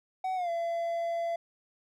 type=tone with pitch glide; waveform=triangle; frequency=751 to 676.8 Hz; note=F#5 to E5; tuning=+26 to +45 cents; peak=-27 dBFS; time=0.24-1.36 s; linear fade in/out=5 ms; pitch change=-181 cents; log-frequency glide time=0.35-0.5 s; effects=none